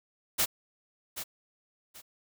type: noise with echo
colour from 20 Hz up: white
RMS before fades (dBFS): -26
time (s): 0.38-0.46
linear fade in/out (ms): 20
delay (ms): 780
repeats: 2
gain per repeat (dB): -11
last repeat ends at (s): 2.02
effects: none